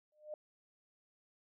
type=tone with exponential growth; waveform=sine; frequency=606 Hz; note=D#5; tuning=46 cents flat; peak=-38 dBFS; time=0.12-0.34 s; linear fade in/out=2 ms; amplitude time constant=47 ms; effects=none